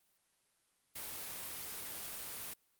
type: noise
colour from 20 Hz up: white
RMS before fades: -44 dBFS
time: 0.95-2.54 s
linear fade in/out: 10 ms
effects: white hiss -75 dBFS RMS until 2.79 s + Opus 32 kbps